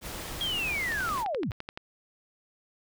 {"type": "noise", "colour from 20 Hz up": "pink", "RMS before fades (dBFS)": -38, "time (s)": [0.01, 1.25], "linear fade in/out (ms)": 50}
{"type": "linear sweep", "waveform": "sine", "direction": "down", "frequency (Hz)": [3300, 74.3], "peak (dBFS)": -28, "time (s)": [0.41, 1.51], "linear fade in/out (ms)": 0}
{"type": "click train", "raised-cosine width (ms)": 0.3, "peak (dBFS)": -21, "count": 11, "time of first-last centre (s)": [0.92, 1.775], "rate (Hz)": 11.7}
{"effects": []}